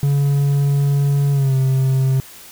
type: tone with pitch glide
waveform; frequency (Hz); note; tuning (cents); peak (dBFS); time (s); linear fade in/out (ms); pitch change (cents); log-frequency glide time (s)
triangle; 141.3 to 132.6; C#3 to C3; +34 to +23; -11; 0.03-2.2; 0; -111; 1.32-1.54
effects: white hiss -40 dBFS RMS until 2.51 s